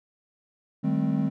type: chord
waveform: triangle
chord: A half-diminished seventh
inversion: second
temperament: equal with one note detuned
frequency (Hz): 155.56 / 196 / 215.1 / 261.6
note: Eb3 / G3 / A3 / C4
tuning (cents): 0 / 0 / -39 / 0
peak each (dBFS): -26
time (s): 0.83-1.3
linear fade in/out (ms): 20
effects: none